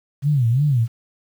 sine tone with vibrato, 130.81 Hz, C3, in tune, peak -14 dBFS, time 0.22-0.88 s, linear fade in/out 50 ms, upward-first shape sine, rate 2.9 Hz, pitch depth 240 cents each way, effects 8-bit

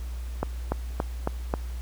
accelerating click train, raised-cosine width 1 ms, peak -11 dBFS, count 5, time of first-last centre 0.43-1.539 s, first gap 290 ms, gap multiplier 0.97, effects added 60 Hz sine -31 dBFS peak until 1.81 s + pink hiss -50 dBFS RMS until 1.81 s

